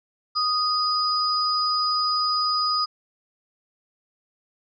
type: tone pair together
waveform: sine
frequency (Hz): 1244.5 / 4956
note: D#6 / D#8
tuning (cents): 0 / -8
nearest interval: 2 octaves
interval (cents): 2392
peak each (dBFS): -23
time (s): 0.35-2.86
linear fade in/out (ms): 20
effects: none